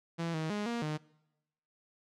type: tone with pitch steps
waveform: sawtooth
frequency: 167.3 / 158.3 / 207.7 / 235.6 / 152.9 Hz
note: E3 / D#3 / G#3 / A#3 / D#3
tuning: +26 / +30 / 0 / +19 / -30 cents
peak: -29 dBFS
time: 0.18-0.98 s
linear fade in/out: 20 ms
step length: 160 ms
effects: noise-tail reverb RT60 0.9 s tail -23 dB re dry + low-pass 6000 Hz 12 dB/octave